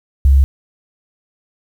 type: tone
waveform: sine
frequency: 68.2 Hz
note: C#2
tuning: 28 cents flat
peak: -6 dBFS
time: 0.25-0.44 s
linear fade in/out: 0 ms
effects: 7-bit